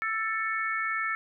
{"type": "harmonic tone", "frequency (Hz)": 442.2, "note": "A4", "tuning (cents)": 9, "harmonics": [3, 4, 5], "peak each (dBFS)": [-31, -31, -33], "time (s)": [0.02, 1.15], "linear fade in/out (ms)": 0, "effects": []}